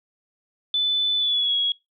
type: tone with pitch glide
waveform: sine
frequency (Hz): 3501 to 3326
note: A7 to G#7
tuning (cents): -9 to +2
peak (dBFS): -19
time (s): 0.74-1.72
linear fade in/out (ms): 2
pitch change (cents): -89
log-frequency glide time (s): 1.17-1.55
effects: noise-tail reverb RT60 0.2 s tail -23 dB re dry